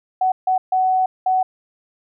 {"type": "tone bursts at uneven times", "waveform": "sine", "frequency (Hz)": 748, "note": "F#5", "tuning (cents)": 19, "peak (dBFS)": -14, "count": 4, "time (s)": [[0.21, 0.32], [0.47, 0.58], [0.72, 1.06], [1.26, 1.43]], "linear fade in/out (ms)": 5, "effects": []}